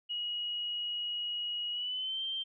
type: tone with pitch glide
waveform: sine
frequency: 2900 to 3144 Hz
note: F#7 to G7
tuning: -35 to +4 cents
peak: -33 dBFS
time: 0.09-2.44 s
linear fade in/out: 20 ms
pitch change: +139 cents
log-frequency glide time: 1.72-2.22 s
effects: none